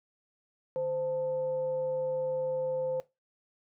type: tone with frequency modulation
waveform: sine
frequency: 518 Hz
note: C5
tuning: 17 cents flat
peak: -29 dBFS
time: 0.76-3 s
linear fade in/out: 0 ms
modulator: 369 Hz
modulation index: 0.28
effects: noise-tail reverb RT60 0.2 s tail -17 dB re dry